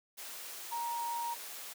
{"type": "tone in noise", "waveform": "sine", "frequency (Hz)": 940, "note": "A#5", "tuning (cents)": 14, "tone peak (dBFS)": -34, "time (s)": [0.71, 1.35], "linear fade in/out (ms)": 20, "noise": "white", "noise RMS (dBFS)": -45, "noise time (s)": [0.17, 1.74], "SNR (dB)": 8, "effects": ["high-pass 400 Hz 12 dB/octave"]}